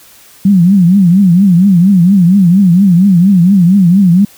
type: tone with vibrato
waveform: sine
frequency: 185 Hz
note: F#3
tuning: in tune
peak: -3 dBFS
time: 0.45-4.25 s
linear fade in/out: 5 ms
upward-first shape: triangle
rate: 4.3 Hz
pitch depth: 200 cents each way
effects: white hiss -40 dBFS RMS until 4.37 s